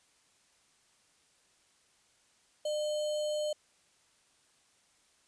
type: tone with sample-and-hold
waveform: sine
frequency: 603 Hz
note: D5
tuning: 46 cents sharp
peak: -30 dBFS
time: 2.65-3.53 s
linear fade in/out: 5 ms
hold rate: 3675 Hz
effects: white hiss -68 dBFS RMS until 5.27 s + resampled to 22050 Hz